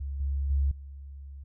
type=tone with level steps; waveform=sine; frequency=69.3 Hz; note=C#2; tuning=in tune; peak=-31 / -26 / -22 / -40 dBFS; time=0-1.44 s; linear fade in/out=10 ms; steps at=0.2 / 0.5 / 0.71 s; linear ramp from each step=5 ms; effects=none